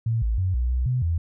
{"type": "tone with pitch steps", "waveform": "sine", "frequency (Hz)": [113.9, 55.5, 92.6, 61.1, 62.6, 126.1, 83.4], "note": ["A#2", "A1", "F#2", "B1", "B1", "B2", "E2"], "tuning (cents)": [-40, 16, 2, -18, 24, 36, 21], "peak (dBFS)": -20, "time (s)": [0.06, 1.18], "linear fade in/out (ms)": 5, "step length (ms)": 160, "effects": []}